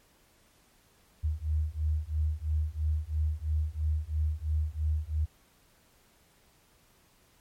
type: beating tone pair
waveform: sine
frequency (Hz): 75.6 / 78.6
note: D#2 / D#2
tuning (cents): -49 / +18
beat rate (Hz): 3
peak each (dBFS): -30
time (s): 1.23-5.26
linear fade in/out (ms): 20
effects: pink hiss -64 dBFS RMS until 7.4 s + MP3 64 kbps